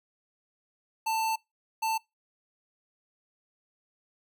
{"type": "tone bursts at uneven times", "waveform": "square", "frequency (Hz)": 889, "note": "A5", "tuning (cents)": 18, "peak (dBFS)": -27, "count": 2, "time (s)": [[1.06, 1.36], [1.82, 1.98]], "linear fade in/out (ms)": 10, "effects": ["noise-tail reverb RT60 0.2 s tail -24 dB re dry"]}